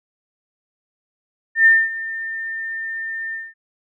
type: tone with ADSR envelope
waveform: sine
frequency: 1804 Hz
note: A6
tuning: 43 cents sharp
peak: -7 dBFS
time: 1.55-3.54 s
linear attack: 110 ms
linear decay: 230 ms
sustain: -17 dB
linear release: 210 ms
effects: none